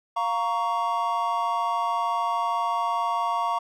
triangle chord, Bb minor, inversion second, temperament just, 699.2 / 932.3 / 1118.8 Hz, F5 / Bb5 / Db6, +2 / 0 / +16 cents, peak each -27 / -25 / -25 dBFS, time 0.16-3.59 s, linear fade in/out 10 ms, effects none

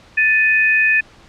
sine tone pair together, 1760 / 2498 Hz, A6 / D#7, 0 / +6 cents, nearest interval tritone, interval 606 cents, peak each -14 dBFS, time 0.17-1.01 s, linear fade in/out 10 ms, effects pink hiss -46 dBFS RMS until 1.28 s + low-pass 5000 Hz 12 dB/octave

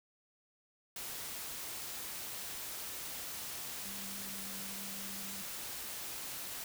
sine tone in noise, 196 Hz, G3, in tune, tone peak -50 dBFS, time 3.85-5.42 s, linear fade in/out 2 ms, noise white, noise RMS -43 dBFS, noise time 0.96-6.64 s, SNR -10 dB, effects none

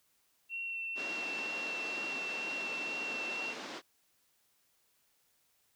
sine tone with vibrato, 2713 Hz, E7, 49 cents sharp, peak -36 dBFS, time 0.49-3.55 s, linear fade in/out 50 ms, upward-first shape sine, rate 2.1 Hz, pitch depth 12 cents each way
pink band-pass noise, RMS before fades -44 dBFS, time 0.95-3.82 s, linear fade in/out 50 ms, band 250 to 5700 Hz, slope 24 dB/octave
effects white hiss -73 dBFS RMS until 5.75 s

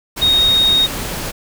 sine tone in noise, 3729 Hz, A#7, in tune, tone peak -10 dBFS, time 0.21-0.87 s, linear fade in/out 20 ms, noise pink, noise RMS -24 dBFS, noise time 0.16-1.32 s, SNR +11 dB, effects none

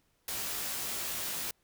white noise with comb filter, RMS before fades -36 dBFS, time 0.28-1.51 s, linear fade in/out 2 ms, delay 17 ms, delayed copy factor +0.75, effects pink hiss -73 dBFS RMS until 1.63 s

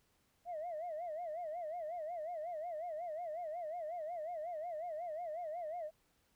sine tone with vibrato, 658 Hz, E5, 3 cents flat, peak -38 dBFS, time 0.45-5.91 s, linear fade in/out 50 ms, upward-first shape sine, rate 5.5 Hz, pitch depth 150 cents each way, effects tanh soft clip ceiling -36 dBFS + pink hiss -75 dBFS RMS until 6.35 s

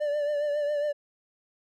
triangle tone with vibrato, 587.3 Hz, D5, in tune, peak -23 dBFS, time 0-0.93 s, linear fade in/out 20 ms, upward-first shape triangle, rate 7.3 Hz, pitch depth 46 cents each way, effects none

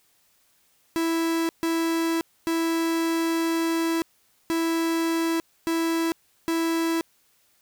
45% pulse tone bursts at uneven times, 329.6 Hz, E4, in tune, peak -22 dBFS, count 6, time 0.96-1.49 / 1.63-2.21 / 2.47-4.02 / 4.5-5.4 / 5.67-6.12 / 6.48-7.01 s, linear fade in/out 0 ms, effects white hiss -64 dBFS RMS until 7.61 s

